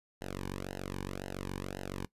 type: tone with flanger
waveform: sawtooth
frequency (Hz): 47.12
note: F#1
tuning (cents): +32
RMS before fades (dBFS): -40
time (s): 0.21-2.05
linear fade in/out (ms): 0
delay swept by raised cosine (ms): 0.85 to 1.53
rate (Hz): 1.9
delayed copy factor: -1
effects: noise-tail reverb RT60 0.1 s tail -20 dB re dry + resampled to 32000 Hz